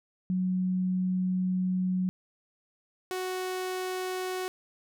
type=tone pair in turn; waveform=sine / sawtooth; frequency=184.3 / 370 Hz; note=F#3 / F#4; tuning=-7 / 0 cents; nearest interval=octave; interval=1207 cents; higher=second; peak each=-25 / -27 dBFS; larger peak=first; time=0.3-2.09 / 3.11-4.48 s; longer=first; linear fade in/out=0 ms; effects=none